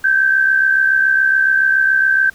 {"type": "tone pair together", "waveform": "sine", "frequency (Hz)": [1555.9, 1623], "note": ["G6", "G#6"], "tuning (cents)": [-13, -40], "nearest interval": "minor second", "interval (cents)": 73, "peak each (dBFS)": [-11, -19], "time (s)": [0.04, 2.3], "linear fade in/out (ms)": 5, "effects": ["pink hiss -46 dBFS RMS until 2.34 s"]}